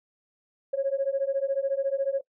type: beating tone pair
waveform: sine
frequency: 540 / 554 Hz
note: C#5 / C#5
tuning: -45 / -1 cents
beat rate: 14 Hz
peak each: -26 / -26 dBFS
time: 0.73-2.21 s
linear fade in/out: 10 ms
effects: noise-tail reverb RT60 0.1 s tail -20 dB re dry + tanh soft clip ceiling -17 dBFS